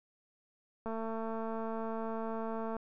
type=click train; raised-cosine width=1 ms; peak=-26 dBFS; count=428; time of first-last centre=0.86-2.766 s; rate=224 Hz; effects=none